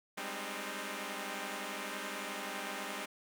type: chord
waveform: 5% pulse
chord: Ab major seventh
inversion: third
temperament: equal with one note detuned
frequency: 196 / 207.7 / 261.6 / 306.8 Hz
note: G3 / Ab3 / C4 / Eb4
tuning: 0 / 0 / 0 / -24 cents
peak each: -33 dBFS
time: 0.17-3.06 s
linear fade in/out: 10 ms
effects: none